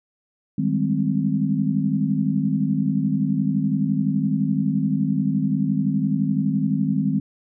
sine chord, Ab major seventh, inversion second, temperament equal, 155.56 / 196 / 207.7 / 261.6 Hz, Eb3 / G3 / Ab3 / C4, 0 / 0 / 0 / 0 cents, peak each -24 dBFS, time 0.58-7.2 s, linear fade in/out 5 ms, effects none

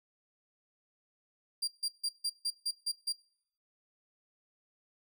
35% pulse tone bursts, 4759 Hz, D8, 22 cents sharp, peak -29 dBFS, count 8, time 1.62-3.126 s, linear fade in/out 10 ms, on 57 ms, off 150 ms, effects noise-tail reverb RT60 0.7 s tail -25 dB re dry

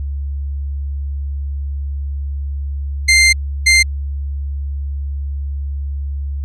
sawtooth tone bursts at uneven times, 2093 Hz, C7, in tune, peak -4 dBFS, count 2, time 3.08-3.33 / 3.66-3.83 s, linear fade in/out 10 ms, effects added 70 Hz sine -19 dBFS peak until 6.44 s + resampled to 22050 Hz

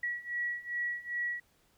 sine beating tone pair, 1926 / 1928.5 Hz, B6 / B6, -44 / -42 cents, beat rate 2.5 Hz, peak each -37 / -35 dBFS, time 0.03-1.4 s, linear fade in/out 5 ms, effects pink hiss -69 dBFS RMS until 1.77 s

